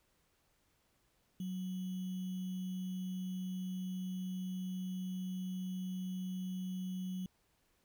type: tone with sample-and-hold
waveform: sine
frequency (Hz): 185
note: F#3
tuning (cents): 0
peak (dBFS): -37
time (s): 1.4-7.26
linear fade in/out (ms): 2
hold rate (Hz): 3150
effects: pink hiss -75 dBFS RMS until 7.84 s